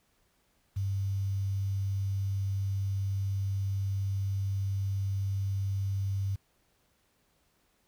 sine tone with quantisation, 97.9 Hz, G2, 2 cents flat, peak -28 dBFS, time 0.76-6.36 s, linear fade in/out 10 ms, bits 9, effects pink hiss -71 dBFS RMS until 7.87 s

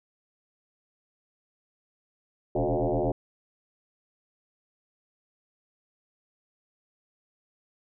sine tone with frequency modulation, 125.6 Hz, B2, 30 cents sharp, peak -23 dBFS, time 2.55-3.12 s, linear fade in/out 5 ms, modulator 80.9 Hz, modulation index 7.6, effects none

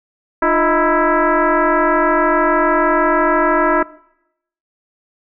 sine tone with frequency modulation, 349.2 Hz, F4, in tune, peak -11 dBFS, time 0.42-3.83 s, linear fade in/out 5 ms, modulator 326 Hz, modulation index 4.1, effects noise-tail reverb RT60 0.8 s tail -21 dB re dry

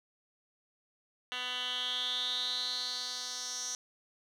10% pulse tone with band-pass filter sweep, 249.6 Hz, B3, 19 cents sharp, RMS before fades -36 dBFS, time 1.32-3.75 s, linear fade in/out 0 ms, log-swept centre 2700 to 5800 Hz, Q 6.7, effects none

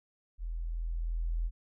sine tone with level ramp, 41.55 Hz, E1, 15 cents sharp, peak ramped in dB -34 to -28 dBFS, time 0.38-1.51 s, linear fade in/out 50 ms, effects none

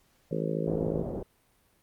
harmonic tone, 54 Hz, A1, 32 cents flat, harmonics 3 / 4 / 5 / 6 / 7 / 8 / 9 / 10, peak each -32 / -37 / -39 / -38 / -37 / -36 / -36 / -38 dBFS, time 0.31-1.03 s, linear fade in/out 5 ms
white low-pass noise, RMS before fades -35 dBFS, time 0.67-1.23 s, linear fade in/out 5 ms, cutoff 550 Hz, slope 24 dB/octave
effects pink hiss -67 dBFS RMS until 1.82 s + Opus 48 kbps

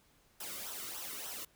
white noise with flanger, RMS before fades -43 dBFS, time 0.4-1.45 s, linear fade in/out 5 ms, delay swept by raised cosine 0.43 to 1.25 ms, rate 3.4 Hz, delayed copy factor -0.7, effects pink hiss -68 dBFS RMS until 1.55 s

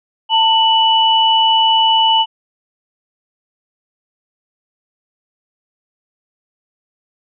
sine tone pair together, 894.9 / 2960 Hz, A5 / F#7, +29 / 0 cents, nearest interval octave + major sixth, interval 2071 cents, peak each -12 dBFS, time 0.29-2.26 s, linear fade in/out 50 ms, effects none

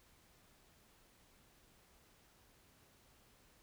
silence, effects pink hiss -68 dBFS RMS until 3.62 s

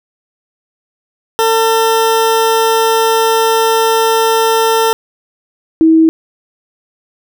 20% pulse / sine tone pair in turn, 450 / 322.1 Hz, A4 / E4, +39 / -40 cents, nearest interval tritone, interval 579 cents, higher first, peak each -4 dBFS, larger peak neither, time 1.39-4.93 / 5.81-6.09 s, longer first, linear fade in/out 0 ms, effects none

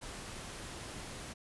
pink noise, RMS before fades -45 dBFS, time 0.01-1.34 s, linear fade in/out 20 ms, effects resampled to 24000 Hz

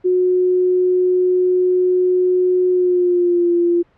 sine tone with pitch glide, 364.6 to 345.7 Hz, F#4 to F4, -25 to -18 cents, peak -12 dBFS, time 0.04-3.83 s, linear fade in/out 20 ms, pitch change -93 cents, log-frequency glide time 2.7-3.52 s, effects pink hiss -56 dBFS RMS until 3.97 s + low-pass 2000 Hz 12 dB/octave

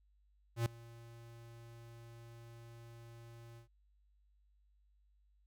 square tone with ADSR envelope, 116.54 Hz, A#2, in tune, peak -30 dBFS, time 0.56-3.68 s, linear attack 100 ms, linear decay 3 ms, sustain -23 dB, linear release 110 ms, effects added 50 Hz sine -68 dBFS peak until 5.46 s

